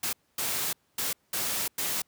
white noise bursts at uneven times, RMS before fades -30 dBFS, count 5, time 0.03-0.13 / 0.38-0.73 / 0.98-1.13 / 1.33-1.68 / 1.78-2.02 s, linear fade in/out 5 ms, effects pink hiss -70 dBFS RMS until 2.07 s + high-pass 80 Hz 12 dB/octave

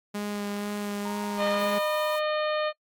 sawtooth tone with vibrato, 205.2 Hz, G#3, 21 cents flat, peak -26 dBFS, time 0.14-1.79 s, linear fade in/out 10 ms, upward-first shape sine, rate 2.1 Hz, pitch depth 12 cents each way
sine tone with pitch glide, 932.3 to 979.8 Hz, A#5 to B5, 0 to -14 cents, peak -35 dBFS, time 1.05-2.16 s, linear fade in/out 5 ms, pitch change +86 cents, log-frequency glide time 1.48-1.59 s
harmonic tone, 610 Hz, D#5, 34 cents flat, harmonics 1 / 2 / 3 / 4 / 5 / 6 / 7, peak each -26 / -32 / -36 / -38 / -40 / -42 / -43 dBFS, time 1.37-2.73 s, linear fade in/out 50 ms
blue noise, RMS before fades -44 dBFS, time 1.58-2.2 s, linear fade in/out 20 ms
effects noise-tail reverb RT60 0.1 s tail -21 dB re dry + AAC 64 kbps

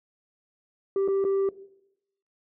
sine tone with dropouts, 391 Hz, G4, 4 cents flat, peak -19 dBFS, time 0.96-1.49 s, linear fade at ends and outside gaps 2 ms, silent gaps 1.078-1.084 / 1.242-1.249 s, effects noise-tail reverb RT60 0.8 s tail -17 dB re dry + tanh soft clip ceiling -21 dBFS

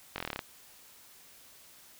slowing click train, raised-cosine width 0.3 ms, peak -18 dBFS, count 10, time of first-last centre 0.16-0.392 s, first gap 21 ms, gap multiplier 1.05, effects white hiss -56 dBFS RMS until 1.99 s

